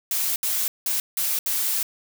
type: noise bursts at uneven times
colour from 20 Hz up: blue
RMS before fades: -24 dBFS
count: 5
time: 0.11-0.36 / 0.43-0.68 / 0.86-1 / 1.17-1.39 / 1.46-1.83 s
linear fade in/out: 2 ms
effects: none